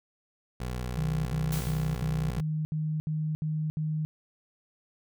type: tone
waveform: 20% pulse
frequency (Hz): 61.74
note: B1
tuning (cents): 0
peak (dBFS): -27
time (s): 0.6-2.41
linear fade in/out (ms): 5
type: tone bursts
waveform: sine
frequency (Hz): 154.9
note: D#3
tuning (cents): -7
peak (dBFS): -27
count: 9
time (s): 0.97-4.05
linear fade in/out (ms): 0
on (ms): 280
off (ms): 70
type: noise with exponential decay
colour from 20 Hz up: white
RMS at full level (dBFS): -36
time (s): 1.52-2.26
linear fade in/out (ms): 2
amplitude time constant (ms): 160
effects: none